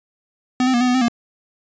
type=tone with pitch steps; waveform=square; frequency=252.5 / 259.2 / 239.2 / 251.2 / 248 / 258.8 / 236.1 Hz; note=B3 / C4 / A#3 / B3 / B3 / C4 / A#3; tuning=+39 / -16 / +45 / +30 / +7 / -19 / +22 cents; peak=-15 dBFS; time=0.6-1.083 s; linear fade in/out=2 ms; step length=69 ms; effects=resampled to 16000 Hz